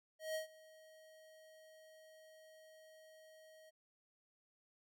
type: tone with ADSR envelope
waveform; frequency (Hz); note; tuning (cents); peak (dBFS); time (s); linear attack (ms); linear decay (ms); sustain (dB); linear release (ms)
square; 631; D#5; +24; -38; 0.19-3.71; 160; 120; -22; 23
effects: none